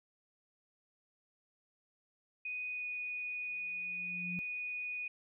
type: tone with pitch glide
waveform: sine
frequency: 2489 to 2473 Hz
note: D#7 to D#7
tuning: 0 to -11 cents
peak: -37 dBFS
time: 2.45-5.08 s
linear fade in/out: 5 ms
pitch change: -11 cents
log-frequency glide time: 2.69-2.88 s
type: tone with exponential growth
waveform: sine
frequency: 177.6 Hz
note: F3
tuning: 29 cents sharp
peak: -37 dBFS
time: 3.47-4.39 s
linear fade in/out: 0 ms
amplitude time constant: 200 ms
effects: none